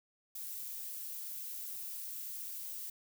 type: noise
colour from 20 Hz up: violet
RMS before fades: -43 dBFS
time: 0.35-2.9 s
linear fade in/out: 5 ms
effects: none